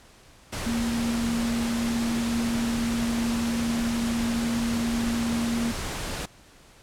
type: tone in noise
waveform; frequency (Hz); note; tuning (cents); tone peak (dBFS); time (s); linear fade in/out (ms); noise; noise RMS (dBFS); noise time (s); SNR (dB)
sine; 233.1; A#3; 0; -24; 0.66-5.72; 10; pink; -32; 0.52-6.26; +5
effects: pink hiss -53 dBFS RMS until 6.82 s + low-pass 10000 Hz 12 dB/octave